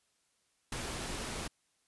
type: noise with ADSR envelope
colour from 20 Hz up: pink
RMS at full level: -35 dBFS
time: 0.72-1.48 s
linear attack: 5 ms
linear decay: 10 ms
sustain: -4 dB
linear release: 11 ms
effects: white hiss -75 dBFS RMS until 1.87 s + resampled to 24000 Hz